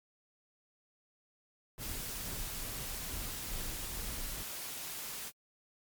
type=noise with tremolo; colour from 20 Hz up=brown; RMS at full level=-41 dBFS; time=1.78-4.43 s; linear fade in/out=0 ms; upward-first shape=sine; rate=2.3 Hz; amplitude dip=45%
type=noise; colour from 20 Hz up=white; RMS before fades=-42 dBFS; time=1.78-5.32 s; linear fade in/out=50 ms
effects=MP3 96 kbps